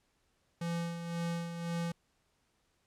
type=tone with tremolo; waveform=square; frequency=169.6 Hz; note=E3; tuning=50 cents sharp; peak=-33 dBFS; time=0.61-1.92 s; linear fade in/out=5 ms; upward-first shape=sine; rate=1.9 Hz; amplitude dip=55%; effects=pink hiss -75 dBFS RMS until 2.86 s + low-pass 10000 Hz 12 dB/octave